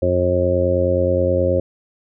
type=harmonic tone; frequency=89.5 Hz; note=F2; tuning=43 cents sharp; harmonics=1 / 2 / 3 / 4 / 5 / 6 / 7; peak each=-21 / -28 / -26 / -23 / -28 / -17 / -28 dBFS; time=0.02-1.6 s; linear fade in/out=5 ms; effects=none